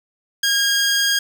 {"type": "tone", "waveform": "15% pulse", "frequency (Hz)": 1625, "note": "G#6", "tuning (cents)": -38, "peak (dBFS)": -9, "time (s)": [0.43, 1.19], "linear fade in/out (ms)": 5, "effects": []}